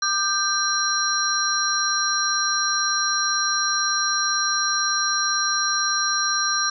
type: tone cluster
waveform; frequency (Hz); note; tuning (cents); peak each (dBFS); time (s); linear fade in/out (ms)
sine; 1196 / 1565 / 4091 / 5640; D6 / G6 / C8 / F8; +31 / -3 / -40 / +16; -25; 0.02-6.7; 5
effects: none